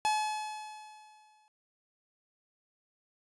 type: tone with exponential decay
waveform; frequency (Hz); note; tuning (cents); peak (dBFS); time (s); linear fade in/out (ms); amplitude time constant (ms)
45% pulse; 855; A5; -50; -25; 0.05-1.48; 0; 310
effects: resampled to 24000 Hz